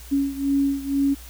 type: beating tone pair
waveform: sine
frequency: 277.2 / 279.3 Hz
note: C#4 / C#4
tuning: 0 / +13 cents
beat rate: 2.1 Hz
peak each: -21 / -24 dBFS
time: 0.11-1.15 s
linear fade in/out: 20 ms
effects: added 60 Hz sine -40 dBFS peak until 1.29 s + white hiss -45 dBFS RMS until 1.29 s